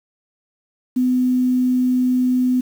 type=tone with quantisation; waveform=sine; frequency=252.3 Hz; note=B3; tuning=37 cents sharp; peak=-14 dBFS; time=0.96-2.61 s; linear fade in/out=10 ms; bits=7; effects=none

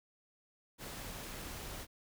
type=noise; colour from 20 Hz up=pink; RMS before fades=-45 dBFS; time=0.78-1.87 s; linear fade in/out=50 ms; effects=none

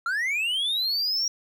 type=linear sweep; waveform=triangle; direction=up; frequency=1335 to 5670 Hz; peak=-22 dBFS; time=0.06-1.28 s; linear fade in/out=2 ms; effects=none

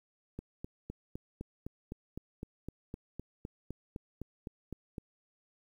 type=click train; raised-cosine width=3 ms; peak=-27 dBFS; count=19; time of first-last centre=0.39-4.982 s; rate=3.92 Hz; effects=10-bit

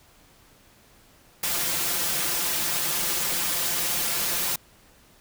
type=noise with comb filter; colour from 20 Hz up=white; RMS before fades=-26 dBFS; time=1.43-4.56 s; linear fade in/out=5 ms; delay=5.8 ms; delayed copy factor=+0.75; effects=pink hiss -56 dBFS RMS until 5.2 s

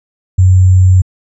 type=tone with sample-and-hold; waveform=sine; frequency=92.5 Hz; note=F#2; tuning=in tune; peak=-3 dBFS; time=0.38-1.02 s; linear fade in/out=10 ms; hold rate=7350 Hz; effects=resampled to 24000 Hz

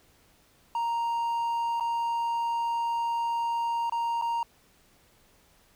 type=tone with dropouts; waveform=triangle; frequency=932.3 Hz; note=A#5; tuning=in tune; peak=-24 dBFS; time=0.75-4.43 s; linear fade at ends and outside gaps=2 ms; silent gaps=1.799-1.807 / 3.897-3.922 / 4.214-4.221 s; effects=pink hiss -62 dBFS RMS until 5.75 s

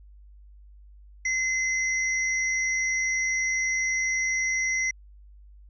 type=tone pair together; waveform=sine; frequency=2052 / 5804 Hz; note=C7 / F#8; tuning=-34 / -34 cents; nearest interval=octave + tritone; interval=1800 cents; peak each=-24 / -31 dBFS; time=1.25-4.91 s; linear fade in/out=5 ms; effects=added 50 Hz sine -47 dBFS peak until 5.69 s

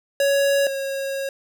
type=tone pair in turn; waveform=square; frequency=558 / 545.9 Hz; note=C#5 / C#5; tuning=+11 / -27 cents; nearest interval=unison; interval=38 cents; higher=first; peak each=-17 / -25 dBFS; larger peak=first; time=0.2-0.67 / 0.67-1.29 s; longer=second; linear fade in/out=2 ms; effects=none

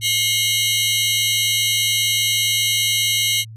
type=tone cluster; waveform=sawtooth; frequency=2150 / 2890 / 3133 / 3875 Hz; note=C7 / F#7 / G7 / B7; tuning=+47 / -41 / -2 / -34 cents; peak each=-19 dBFS; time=0.01-3.45 s; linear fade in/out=50 ms; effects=added 111 Hz sine -34 dBFS peak until 3.56 s + resampled to 32000 Hz

